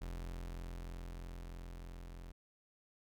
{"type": "tone with level ramp", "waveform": "40% pulse", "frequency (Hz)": 43.14, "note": "F1", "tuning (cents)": -20, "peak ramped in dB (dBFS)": [-40, -47], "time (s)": [0.01, 2.32], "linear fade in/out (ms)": 10, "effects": []}